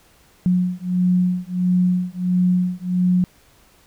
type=beating tone pair; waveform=sine; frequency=180 / 181.5 Hz; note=F#3 / F#3; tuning=-47 / -33 cents; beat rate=1.5 Hz; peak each=-19 dBFS; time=0.46-3.24 s; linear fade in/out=0 ms; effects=pink hiss -54 dBFS RMS until 3.86 s